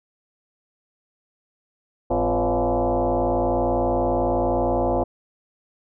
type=tone with frequency modulation; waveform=sine; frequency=105 Hz; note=G#2; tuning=19 cents sharp; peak=-18 dBFS; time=2.1-5.04 s; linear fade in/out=10 ms; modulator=151 Hz; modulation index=4.9; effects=none